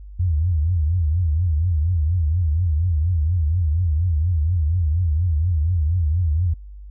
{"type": "tone with vibrato", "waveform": "sine", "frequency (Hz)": 82.4, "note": "E2", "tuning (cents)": 0, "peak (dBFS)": -16, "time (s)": [0.19, 6.54], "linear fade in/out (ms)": 10, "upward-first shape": "triangle", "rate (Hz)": 4.2, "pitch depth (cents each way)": 230, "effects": ["added 50 Hz sine -35 dBFS peak until 6.9 s"]}